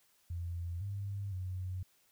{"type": "tone with pitch steps", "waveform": "sine", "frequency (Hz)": [86, 99.8, 92.2], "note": ["F2", "G2", "F#2"], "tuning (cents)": [-26, 32, -6], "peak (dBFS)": -36, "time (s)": [0.3, 1.83], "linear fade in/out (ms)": 5, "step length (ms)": 510, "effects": ["white hiss -70 dBFS RMS until 2.11 s"]}